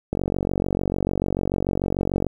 click train, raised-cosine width 2 ms, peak -9 dBFS, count 101, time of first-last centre 0.13-2.267 s, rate 46.8 Hz, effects 8-bit

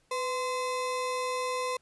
square ring-modulated tone, 770 Hz, G5, 31 cents flat, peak -27 dBFS, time 0.11-1.77 s, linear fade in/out 5 ms, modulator 268 Hz, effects pink hiss -69 dBFS RMS until 1.81 s + resampled to 24000 Hz

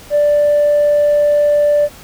triangle tone with tanh clipping, 587.3 Hz, D5, in tune, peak -9 dBFS, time 0.1-1.89 s, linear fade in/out 50 ms, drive 5 dB, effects pink hiss -38 dBFS RMS until 2.03 s

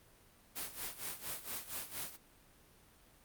white noise with tremolo, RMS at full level -40 dBFS, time 0.55-2.17 s, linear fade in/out 20 ms, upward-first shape sine, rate 4.3 Hz, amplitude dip 80%, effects pink hiss -64 dBFS RMS until 3.24 s + Opus 32 kbps

